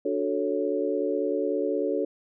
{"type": "chord", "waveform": "sine", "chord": "D major seventh", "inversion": "none", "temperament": "equal", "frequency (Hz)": [293.7, 370, 440, 554.4], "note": ["D4", "F#4", "A4", "C#5"], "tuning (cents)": [0, 0, 0, 0], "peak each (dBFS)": [-30, -30, -28, -30], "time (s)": [0.05, 2.05], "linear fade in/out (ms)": 5, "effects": []}